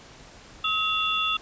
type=tone cluster; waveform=sine; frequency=1275 / 2757 / 3451 Hz; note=D#6 / F7 / A7; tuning=+42 / -23 / -34 cents; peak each=-27 dBFS; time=0.64-1.37 s; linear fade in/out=5 ms; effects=pink hiss -48 dBFS RMS until 1.41 s + resampled to 16000 Hz